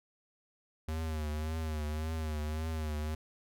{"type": "tone with vibrato", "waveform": "square", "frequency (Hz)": 77.78, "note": "D#2", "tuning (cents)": 0, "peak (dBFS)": -34, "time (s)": [0.88, 3.15], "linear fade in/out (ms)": 5, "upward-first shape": "triangle", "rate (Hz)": 1.8, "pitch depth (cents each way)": 69, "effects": []}